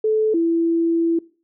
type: tone pair in turn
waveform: sine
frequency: 434.6 / 333.2 Hz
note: A4 / E4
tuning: -21 / +19 cents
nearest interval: perfect fourth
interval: 460 cents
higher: first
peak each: -15 dBFS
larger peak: neither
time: 0.04-0.34 / 0.34-1.19 s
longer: second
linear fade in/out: 5 ms
effects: noise-tail reverb RT60 0.4 s tail -22 dB re dry